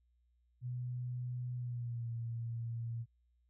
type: tone with pitch glide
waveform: sine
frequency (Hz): 123.8 to 116.18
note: B2 to A#2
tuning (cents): +5 to -5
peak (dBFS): -37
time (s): 0.61-3.06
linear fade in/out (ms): 50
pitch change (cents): -110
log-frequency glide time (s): 1.55-2.11
effects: added 60 Hz sine -70 dBFS peak until 3.49 s